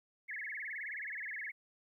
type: tone with vibrato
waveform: sine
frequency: 1928 Hz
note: B6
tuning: 42 cents flat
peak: -39 dBFS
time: 0.28-1.52 s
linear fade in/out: 20 ms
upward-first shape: sine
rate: 19 Hz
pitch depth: 250 cents each way
effects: 13-bit